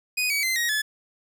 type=tone with pitch steps; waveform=sawtooth; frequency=2489 / 2269 / 2069 / 1886.3 / 1719.8 Hz; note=D#7 / C#7 / C7 / A#6 / A6; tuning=0 / +40 / -20 / +20 / -40 cents; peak=-19 dBFS; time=0.17-0.82 s; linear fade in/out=10 ms; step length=130 ms; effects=9-bit